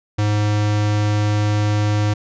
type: tone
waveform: square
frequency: 104.8 Hz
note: G#2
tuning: 16 cents sharp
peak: -16 dBFS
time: 0.18-2.14 s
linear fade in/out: 10 ms
effects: resampled to 16000 Hz